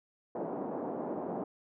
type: band-pass noise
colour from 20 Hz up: pink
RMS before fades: -37 dBFS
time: 0.35-1.44 s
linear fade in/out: 5 ms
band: 210 to 840 Hz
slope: 24 dB/octave
effects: none